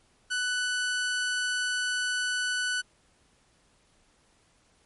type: tone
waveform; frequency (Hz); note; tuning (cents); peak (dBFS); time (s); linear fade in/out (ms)
sawtooth; 1490; F#6; +12; -23; 0.3-2.82; 20
effects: pink hiss -65 dBFS RMS until 4.85 s + MP3 48 kbps